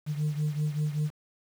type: beating tone pair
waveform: sine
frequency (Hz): 149.5 / 154.7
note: D3 / D#3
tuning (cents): +31 / -10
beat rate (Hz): 5.2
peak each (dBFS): -26 / -30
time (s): 0.06-1.11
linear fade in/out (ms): 50
effects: tanh soft clip ceiling -23 dBFS + 8-bit